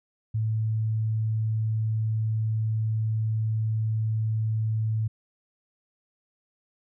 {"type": "tone", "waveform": "sine", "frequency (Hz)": 110, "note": "A2", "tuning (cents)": 0, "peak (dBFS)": -23, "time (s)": [0.34, 5.08], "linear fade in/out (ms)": 10, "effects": []}